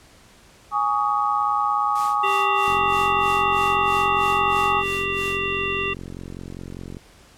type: chord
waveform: sine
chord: Ab suspended fourth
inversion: none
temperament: equal with one note detuned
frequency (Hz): 830.6 / 1127.5 / 1244.5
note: Ab5 / Db6 / Eb6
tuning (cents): 0 / +29 / 0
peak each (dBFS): -23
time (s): 0.71-4.84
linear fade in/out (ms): 50
type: noise with tremolo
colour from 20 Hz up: white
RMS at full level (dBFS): -36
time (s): 1.95-5.41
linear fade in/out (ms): 5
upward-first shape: sine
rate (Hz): 3.1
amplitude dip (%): 100
type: harmonic tone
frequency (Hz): 393.5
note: G4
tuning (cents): +7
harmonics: 1 / 3 / 5 / 7 / 9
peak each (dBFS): -28 / -29 / -32 / -25 / -35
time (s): 2.23-5.94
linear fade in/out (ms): 10
type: click train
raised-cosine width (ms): 3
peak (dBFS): -22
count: 194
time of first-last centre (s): 2.68-6.969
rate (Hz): 45
effects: pink hiss -51 dBFS RMS until 7.37 s + low-pass 10000 Hz 12 dB/octave